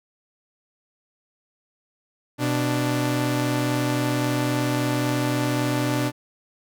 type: tone pair together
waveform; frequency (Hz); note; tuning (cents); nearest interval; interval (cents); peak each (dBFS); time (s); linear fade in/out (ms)
sawtooth; 125.2 / 294.1; B2 / D4; +24 / +3; octave + minor third; 1479; -20; 2.38-6.12; 50
effects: none